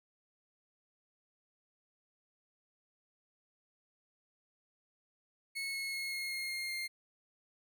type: tone with pitch steps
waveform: 30% pulse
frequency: 2192 / 2179 / 2167 / 2154 / 2142 / 2130 / 2117 Hz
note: C#7 / C#7 / C#7 / C7 / C7 / C7 / C7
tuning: -20 / -30 / -40 / +50 / +40 / +30 / +20 cents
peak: -34 dBFS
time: 5.55-6.88 s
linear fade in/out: 20 ms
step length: 190 ms
effects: none